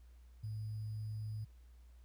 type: tone with sample-and-hold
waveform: sine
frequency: 107.8 Hz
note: A2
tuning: 35 cents flat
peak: -39 dBFS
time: 0.43-1.45 s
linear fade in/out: 10 ms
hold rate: 4900 Hz
effects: added 60 Hz sine -56 dBFS peak until 2.04 s + pink hiss -75 dBFS RMS until 2.04 s